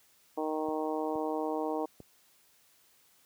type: harmonic tone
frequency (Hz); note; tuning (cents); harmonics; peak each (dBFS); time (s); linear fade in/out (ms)
155.56; D#3; 0; 2 / 3 / 4 / 5 / 6 / 7; -35 / -35 / -38 / -38 / -40 / -45; 0.37-1.86; 10
type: clicks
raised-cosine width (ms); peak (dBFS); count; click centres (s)
2; -33; 3; 0.686 / 1.156 / 2.003
effects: white hiss -65 dBFS RMS until 3.25 s + high-pass 60 Hz 12 dB/octave